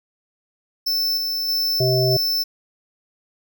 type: tone with tremolo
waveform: square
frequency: 5300 Hz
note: E8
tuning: 9 cents sharp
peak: -19 dBFS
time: 0.86-2.44 s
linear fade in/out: 10 ms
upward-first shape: square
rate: 1.6 Hz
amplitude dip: 30%
type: harmonic tone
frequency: 128.1 Hz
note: C3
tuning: 36 cents flat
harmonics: 1 / 3 / 5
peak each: -19 / -21 / -22 dBFS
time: 1.8-2.17 s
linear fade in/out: 5 ms
effects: none